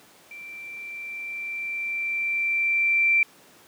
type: tone with level ramp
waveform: sine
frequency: 2349 Hz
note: D7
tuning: in tune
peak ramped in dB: -38 to -16 dBFS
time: 0.31-3.23 s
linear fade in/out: 2 ms
effects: pink hiss -53 dBFS RMS until 3.67 s + high-pass 200 Hz 12 dB/octave